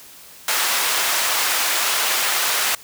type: high-pass noise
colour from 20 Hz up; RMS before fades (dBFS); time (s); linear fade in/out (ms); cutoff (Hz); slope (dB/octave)
pink; -20; 0.48-2.75; 2; 1000; 12
effects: white hiss -43 dBFS RMS until 2.83 s